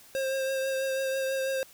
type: tone with vibrato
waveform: square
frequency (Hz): 533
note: C5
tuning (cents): +32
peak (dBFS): -28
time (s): 0.15-1.63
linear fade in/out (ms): 0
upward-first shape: triangle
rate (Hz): 6.1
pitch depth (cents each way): 22
effects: white hiss -54 dBFS RMS until 1.73 s